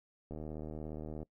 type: click train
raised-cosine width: 2 ms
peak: -30 dBFS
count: 72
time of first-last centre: 0.31-1.23 s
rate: 77.2 Hz
effects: noise-tail reverb RT60 0.1 s tail -22 dB re dry